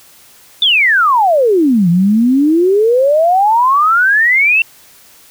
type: exponential two-way sweep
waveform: sine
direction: down then up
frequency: 3600 to 166.7 to 2735 Hz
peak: -7 dBFS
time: 0.62-4.62 s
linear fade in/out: 2 ms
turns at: 1.89 s
effects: white hiss -43 dBFS RMS until 5.3 s